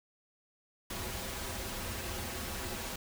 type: noise with comb filter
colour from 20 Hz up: pink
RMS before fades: -39 dBFS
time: 0.9-2.96 s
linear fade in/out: 5 ms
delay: 6.7 ms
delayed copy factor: -0.65
effects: none